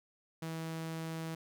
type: tone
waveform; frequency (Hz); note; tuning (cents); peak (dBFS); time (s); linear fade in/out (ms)
sawtooth; 162.3; E3; -27; -34; 0.42-1.35; 5
effects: none